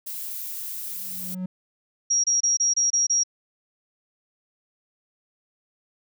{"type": "noise", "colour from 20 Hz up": "violet", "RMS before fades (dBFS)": -33, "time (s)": [0.06, 1.35], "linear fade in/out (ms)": 10}
{"type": "tone with exponential growth", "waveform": "triangle", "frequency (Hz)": 184, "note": "F#3", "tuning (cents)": -9, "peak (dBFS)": -23, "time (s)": [0.86, 1.46], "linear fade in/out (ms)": 5, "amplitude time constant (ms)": 130}
{"type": "tone bursts", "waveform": "sine", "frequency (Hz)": 5660, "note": "F8", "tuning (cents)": 22, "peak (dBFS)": -18, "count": 7, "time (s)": [2.1, 3.236], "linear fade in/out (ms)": 10, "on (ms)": 140, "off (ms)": 26}
{"effects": []}